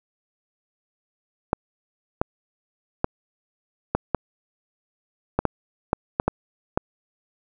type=clicks; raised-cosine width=1 ms; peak=-5 dBFS; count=11; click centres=1.531 / 2.215 / 3.044 / 3.95 / 4.147 / 5.39 / 5.453 / 5.931 / 6.199 / 6.28 / 6.775 s; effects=none